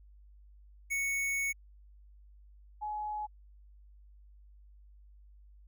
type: tone pair in turn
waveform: square / sine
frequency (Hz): 2217 / 845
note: C#7 / G#5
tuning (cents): 0 / +30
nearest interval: octave + perfect fourth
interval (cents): 1670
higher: first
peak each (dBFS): -31 / -34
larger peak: first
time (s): 0.9-1.53 / 2.81-3.27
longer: first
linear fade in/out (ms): 20
effects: added 50 Hz sine -54 dBFS peak until 5.67 s